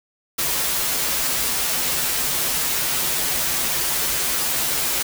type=noise with comb filter; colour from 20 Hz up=white; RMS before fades=-22 dBFS; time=0.38-5.03 s; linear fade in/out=10 ms; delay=9.9 ms; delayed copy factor=-0.85; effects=none